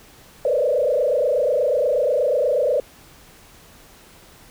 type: tone with frequency modulation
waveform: sine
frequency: 545 Hz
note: C#5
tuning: 29 cents flat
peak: -16 dBFS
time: 0.45-2.8 s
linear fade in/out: 2 ms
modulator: 28.3 Hz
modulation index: 2.4
effects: pink hiss -48 dBFS RMS until 4.5 s